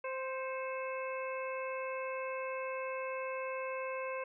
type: harmonic tone with a mistuned harmonic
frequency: 523.3 Hz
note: C5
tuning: in tune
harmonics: 1 / 2 / 3 / 4 / 5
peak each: -38 / -42 / -48 / -48 / -46 dBFS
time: 0.04-4.24 s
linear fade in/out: 5 ms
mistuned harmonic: 4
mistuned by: +61 cents
effects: none